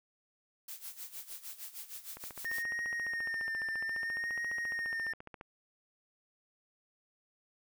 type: noise with tremolo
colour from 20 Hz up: blue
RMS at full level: -43 dBFS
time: 0.68-2.63 s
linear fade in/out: 5 ms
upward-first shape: sine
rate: 6.5 Hz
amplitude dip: 80%
type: click train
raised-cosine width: 0.5 ms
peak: -31 dBFS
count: 48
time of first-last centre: 2.17-5.411 s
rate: 14.5 Hz
type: tone with vibrato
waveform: triangle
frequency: 1833 Hz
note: A#6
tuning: 30 cents flat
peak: -32 dBFS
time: 2.45-5.13 s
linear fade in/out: 2 ms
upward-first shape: sine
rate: 0.61 Hz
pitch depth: 39 cents each way
effects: none